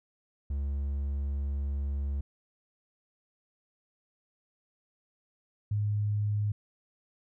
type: tone pair in turn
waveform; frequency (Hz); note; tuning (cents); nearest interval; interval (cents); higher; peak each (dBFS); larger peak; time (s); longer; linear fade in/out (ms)
triangle / sine; 70 / 104.22; C#2 / G#2; +18 / +7; perfect fifth; 689; second; -27 / -26; second; 0.5-2.21 / 5.71-6.52; first; 5
effects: none